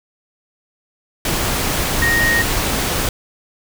sine tone in noise, 1864.7 Hz, A#6, in tune, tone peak -14 dBFS, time 2.02-2.42 s, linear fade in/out 2 ms, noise pink, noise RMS -19 dBFS, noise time 1.25-3.09 s, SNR +2 dB, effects none

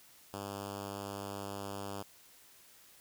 5% pulse tone with notch filter, 99.8 Hz, G2, 32 cents sharp, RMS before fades -42 dBFS, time 0.33-2.03 s, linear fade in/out 10 ms, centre 2100 Hz, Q 1.3, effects white hiss -60 dBFS RMS until 3 s

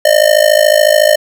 square tone with amplitude modulation, 607 Hz, D#5, 43 cents flat, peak -3 dBFS, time 0.05-1.16 s, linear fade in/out 5 ms, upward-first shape sine, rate 53.9 Hz, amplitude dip 90%, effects none

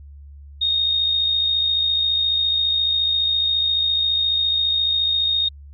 sine tone with amplitude modulation, 3708 Hz, A#7, 10 cents flat, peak -15 dBFS, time 0.61-5.49 s, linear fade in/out 10 ms, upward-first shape sine, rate 54.5 Hz, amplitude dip 40%, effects added 71 Hz sine -38 dBFS peak until 5.73 s

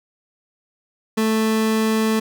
30% pulse tone, 220 Hz, A3, in tune, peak -14 dBFS, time 1.17-2.2 s, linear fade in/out 10 ms, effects none

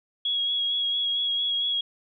sine tone with vibrato, 3322 Hz, G#7, in tune, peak -23 dBFS, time 0.25-1.81 s, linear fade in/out 5 ms, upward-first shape sine, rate 4.4 Hz, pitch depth 20 cents each way, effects none

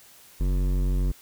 sine tone with hard clipping, 46.25 Hz, F#1, in tune, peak -23 dBFS, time 0.4-1.12 s, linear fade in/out 10 ms, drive 14 dB, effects white hiss -52 dBFS RMS until 1.21 s

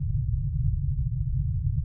white low-pass noise, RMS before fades -26 dBFS, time 0-1.84 s, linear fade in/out 10 ms, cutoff 150 Hz, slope 96 dB/octave, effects none

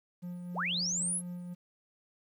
triangle tone with tremolo, 177 Hz, F3, 23 cents sharp, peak -35 dBFS, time 0.22-1.55 s, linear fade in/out 20 ms, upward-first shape sine, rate 3.9 Hz, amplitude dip 30%
sine linear sweep, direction up, 258 to 11175 Hz, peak -30 dBFS, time 0.54-1.22 s, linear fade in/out 50 ms
effects 11-bit

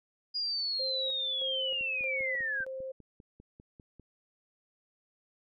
sine linear sweep, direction down, 4900 to 1524 Hz, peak -30 dBFS, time 0.34-2.65 s, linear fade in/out 20 ms
sine tone with tremolo, 527 Hz, C5, 12 cents sharp, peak -36 dBFS, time 0.79-2.92 s, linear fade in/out 10 ms, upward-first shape square, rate 1.6 Hz, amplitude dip 70%
click train, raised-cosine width 3 ms, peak -39 dBFS, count 12, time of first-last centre 1.81-3.997 s, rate 5.03 Hz
effects none

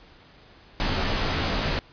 pink noise with comb filter, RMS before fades -25 dBFS, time 0.8-1.79 s, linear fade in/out 0 ms, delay 17 ms, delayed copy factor -0.7, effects pink hiss -52 dBFS RMS until 1.92 s + resampled to 11025 Hz

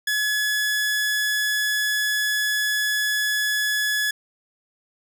sawtooth tone, 1700 Hz, G#6, 40 cents sharp, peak -17 dBFS, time 0.07-4.11 s, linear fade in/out 5 ms, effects none

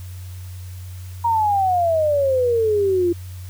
sine exponential sweep, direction down, 948 to 339.8 Hz, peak -15 dBFS, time 1.24-3.13 s, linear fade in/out 10 ms, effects added 91 Hz sine -31 dBFS peak until 3.49 s + white hiss -47 dBFS RMS until 3.49 s

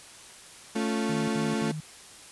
35% pulse chord, A augmented, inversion none, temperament equal, 220 / 277.2 / 349.2 Hz, A3 / C#4 / E#4, 0 / 0 / 0 cents, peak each -26 / -32 / -32 dBFS, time 0.75-1.72 s, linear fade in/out 10 ms
sine tone bursts, 154.9 Hz, D#3, 7 cents flat, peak -32 dBFS, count 3, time 1.09-1.804 s, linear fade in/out 5 ms, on 190 ms, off 72 ms
effects white hiss -48 dBFS RMS until 2.31 s + resampled to 24000 Hz

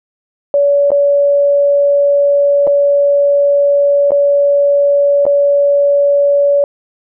sine tone with dropouts, 569 Hz, C#5, 45 cents sharp, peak -7 dBFS, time 0.54-6.64 s, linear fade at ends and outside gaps 1 ms, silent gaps 0.905-0.917 / 2.669-2.674 / 4.107-4.118 / 5.254-5.265 s, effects none

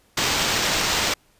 blue noise with sample-and-hold, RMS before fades -22 dBFS, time 0.17-1.14 s, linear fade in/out 5 ms, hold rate 11025 Hz, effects pink hiss -60 dBFS RMS until 1.39 s + resampled to 32000 Hz

